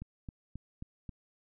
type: click train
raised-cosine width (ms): 5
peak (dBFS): -29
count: 5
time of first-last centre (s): 0.02-1.092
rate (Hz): 3.73
effects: none